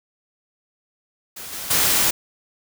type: noise with level steps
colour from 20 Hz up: white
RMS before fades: -35 / -31 / -18 dBFS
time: 1.36-2.11 s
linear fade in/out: 10 ms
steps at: 1.52 / 1.7 s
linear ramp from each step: 10 ms
effects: none